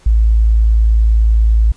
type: tone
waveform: sine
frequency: 55 Hz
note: A1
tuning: in tune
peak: -7 dBFS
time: 0.06-1.72 s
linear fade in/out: 5 ms
effects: pink hiss -48 dBFS RMS until 1.76 s + resampled to 22050 Hz